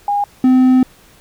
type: tone pair in turn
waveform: sine / triangle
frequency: 815 / 256.7 Hz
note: G#5 / C4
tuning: -33 / -33 cents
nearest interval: octave + minor sixth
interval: 2000 cents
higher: first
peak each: -13 / -5 dBFS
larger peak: second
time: 0.08-0.24 / 0.44-0.83 s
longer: second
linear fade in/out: 2 ms
effects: pink hiss -47 dBFS RMS until 1.2 s